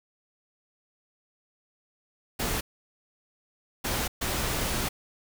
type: noise bursts at uneven times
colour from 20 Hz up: pink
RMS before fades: -29 dBFS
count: 3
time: 2.39-2.61 / 3.84-4.08 / 4.21-4.89 s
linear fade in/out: 10 ms
effects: none

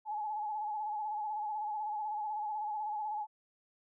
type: tone with vibrato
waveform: sine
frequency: 848 Hz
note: G#5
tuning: 36 cents sharp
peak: -34 dBFS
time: 0.05-3.27 s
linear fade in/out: 50 ms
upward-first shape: sine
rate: 16 Hz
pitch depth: 49 cents each way
effects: none

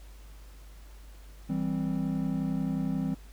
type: chord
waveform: triangle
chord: C major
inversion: first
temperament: equal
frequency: 164.81 / 196 / 261.6 Hz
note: E3 / G3 / C4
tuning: 0 / 0 / 0 cents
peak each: -30 dBFS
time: 1.49-3.15 s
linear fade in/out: 10 ms
effects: added 50 Hz sine -46 dBFS peak until 3.32 s + pink hiss -58 dBFS RMS until 3.32 s

